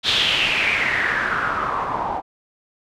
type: noise with low-pass filter sweep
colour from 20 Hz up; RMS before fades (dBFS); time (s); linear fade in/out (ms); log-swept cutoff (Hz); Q
white; -21; 0.03-2.22; 50; 3700 to 810; 5.2
effects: none